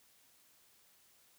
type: silence
effects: white hiss -67 dBFS RMS until 1.38 s